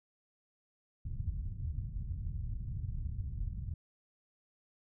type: low-pass noise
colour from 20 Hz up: white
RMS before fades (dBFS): -38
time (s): 1.05-3.74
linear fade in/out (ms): 5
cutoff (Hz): 110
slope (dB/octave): 24
effects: none